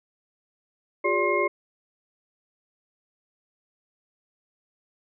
sine tone cluster, 358.1 / 408.5 / 577 / 1059 / 2141 Hz, F4 / G#4 / D5 / C6 / C7, +43 / -29 / -31 / +21 / +39 cents, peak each -27 dBFS, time 1.04-1.48 s, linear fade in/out 10 ms, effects none

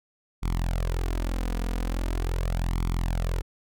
sawtooth tone with flanger, 43 Hz, F1, 26 cents flat, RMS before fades -27 dBFS, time 0.42-3.42 s, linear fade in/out 20 ms, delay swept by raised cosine 0.88 to 4.18 ms, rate 0.41 Hz, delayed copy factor +0.75, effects none

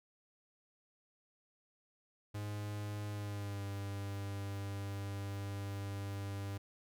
45% pulse tone with pitch glide, 103.83 to 99.72 Hz, G#2 to G2, 0 to +30 cents, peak -39 dBFS, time 2.34-6.58 s, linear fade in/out 10 ms, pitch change -70 cents, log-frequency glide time 3.11-3.66 s, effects none

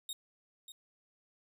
sawtooth tone with echo, 3729 Hz, A#7, in tune, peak -35 dBFS, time 0.09-0.13 s, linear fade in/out 2 ms, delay 590 ms, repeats 1, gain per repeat -10 dB, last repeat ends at 0.72 s, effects none

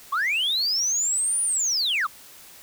sine linear two-way sweep, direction up then down, 1046.5 to 9670 to 1046.5 Hz, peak -19 dBFS, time 0.12-2.07 s, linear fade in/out 10 ms, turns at 1.42 s, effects tanh soft clip ceiling -19 dBFS + white hiss -47 dBFS RMS until 2.62 s

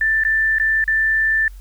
sine tone with dropouts, 1771 Hz, A6, 11 cents sharp, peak -14 dBFS, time 0.01-1.48 s, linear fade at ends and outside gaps 2 ms, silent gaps 0.237-0.249 / 0.585-0.598 / 0.841-0.878 s, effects added 46 Hz sine -34 dBFS peak until 1.6 s + white hiss -54 dBFS RMS until 1.6 s

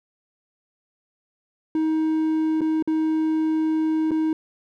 triangle tone with dropouts, 315.5 Hz, D#4, 24 cents sharp, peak -17 dBFS, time 1.75-4.33 s, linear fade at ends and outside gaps 2 ms, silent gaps 2.608-2.615 / 2.825-2.875 / 4.109-4.115 s, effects none

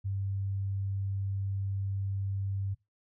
sine tone, 98 Hz, G2, in tune, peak -30 dBFS, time 0.04-2.75 s, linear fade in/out 20 ms, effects noise-tail reverb RT60 0.2 s tail -20 dB re dry

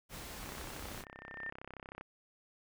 pink noise, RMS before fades -46 dBFS, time 0.09-1.05 s, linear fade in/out 50 ms
click train, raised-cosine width 0.5 ms, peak -31 dBFS, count 53, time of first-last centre 0.43-2.011 s, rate 32.9 Hz
sine tone with exponential growth, 1805 Hz, A6, 44 cents sharp, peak -37 dBFS, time 0.85-1.5 s, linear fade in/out 2 ms, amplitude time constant 140 ms
effects none

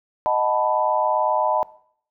sine chord, B dominant seventh, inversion first, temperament equal, 622.3 / 740 / 880 / 987.8 Hz, D#5 / F#5 / A5 / B5, 0 / 0 / 0 / 0 cents, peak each -22 / -26 / -22 / -23 dBFS, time 0.26-1.63 s, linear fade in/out 0 ms, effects noise-tail reverb RT60 0.6 s tail -20 dB re dry

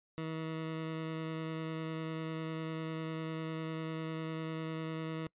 20% pulse tone with vibrato, 160.1 Hz, D#3, 50 cents sharp, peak -32 dBFS, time 0.18-5.27 s, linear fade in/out 0 ms, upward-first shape sine, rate 10 Hz, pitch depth 9 cents each way, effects noise-tail reverb RT60 0.1 s tail -24 dB re dry + resampled to 8000 Hz

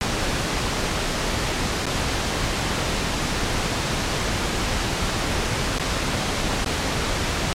pink noise with dropouts, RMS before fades -23 dBFS, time 0.01-7.53 s, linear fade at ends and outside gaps 0 ms, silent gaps 1.856-1.866 / 5.784-5.797 / 6.646-6.661 s, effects low-pass 7000 Hz 12 dB/octave + MP3 96 kbps

